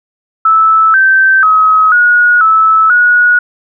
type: tone with pitch steps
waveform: sine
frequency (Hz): 1311 / 1553 / 1275 / 1449 / 1306 / 1456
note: E6 / G6 / D#6 / F#6 / E6 / F#6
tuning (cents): -10 / -17 / +42 / -37 / -17 / -28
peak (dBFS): -4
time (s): 0.45-3.39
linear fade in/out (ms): 5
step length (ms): 490
effects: none